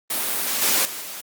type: noise with level steps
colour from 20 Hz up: white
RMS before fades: -24 / -19 / -32 / -34 dBFS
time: 0.1-1.21 s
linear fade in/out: 5 ms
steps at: 0.62 / 0.85 / 1.01 s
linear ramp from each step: 2 ms
effects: high-pass 200 Hz 12 dB/octave + Opus 32 kbps